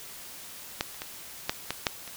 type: clicks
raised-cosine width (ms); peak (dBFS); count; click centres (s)
0.2; -9 / -29 / -17 / -8 / -11 / -6 / -23; 7; 0.809 / 0.945 / 1.019 / 1.495 / 1.706 / 1.868 / 2.077
effects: white hiss -44 dBFS RMS until 2.16 s